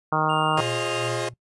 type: harmonic tone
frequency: 155.56 Hz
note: D#3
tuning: in tune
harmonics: 1 / 2 / 3 / 4 / 5 / 6 / 7 / 8 / 9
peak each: -28 / -32 / -31 / -31 / -27 / -27 / -27 / -27 / -30 dBFS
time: 0.12-0.61 s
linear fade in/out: 5 ms
type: tone with pitch glide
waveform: triangle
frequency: 2808 to 2787 Hz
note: F7 to F7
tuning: +9 to -4 cents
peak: -29 dBFS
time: 0.29-1.09 s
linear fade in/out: 10 ms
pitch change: -13 cents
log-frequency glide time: 0.67-0.73 s
type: chord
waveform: sawtooth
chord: F minor seventh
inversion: none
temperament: equal with one note detuned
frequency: 349.2 / 415.3 / 534.6 / 622.3 Hz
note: F4 / Ab4 / C5 / Eb5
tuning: 0 / 0 / +37 / 0 cents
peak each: -27 dBFS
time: 0.57-1.29 s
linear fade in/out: 5 ms
type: tone with tremolo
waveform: triangle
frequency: 120 Hz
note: B2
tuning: 49 cents flat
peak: -28 dBFS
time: 0.58-1.34 s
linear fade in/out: 5 ms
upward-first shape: sine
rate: 2.4 Hz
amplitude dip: 70%
effects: noise-tail reverb RT60 0.1 s tail -21 dB re dry + resampled to 24000 Hz